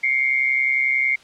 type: tone pair together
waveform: sine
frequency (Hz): 2114 / 2245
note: C7 / C#7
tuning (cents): +17 / +21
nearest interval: minor second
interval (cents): 104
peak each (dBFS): -18 / -22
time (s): 0.03-1.16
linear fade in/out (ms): 10
effects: white hiss -49 dBFS RMS until 1.23 s + low-pass 5000 Hz 12 dB/octave